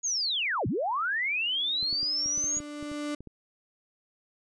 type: linear two-way sweep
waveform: sine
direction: down then up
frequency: 6790 to 83.6 to 6790 Hz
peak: -26 dBFS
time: 0.03-2.6 s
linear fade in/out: 20 ms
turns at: 0.67 s
type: tone with exponential growth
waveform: 35% pulse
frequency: 294.8 Hz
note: D4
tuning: 7 cents sharp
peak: -28 dBFS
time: 0.94-3.15 s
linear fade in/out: 5 ms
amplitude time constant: 480 ms
type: clicks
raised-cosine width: 3 ms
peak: -31 dBFS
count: 12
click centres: 1.828 / 1.928 / 2.03 / 2.26 / 2.377 / 2.442 / 2.57 / 2.603 / 2.827 / 2.916 / 3.206 / 3.273 s
effects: resampled to 22050 Hz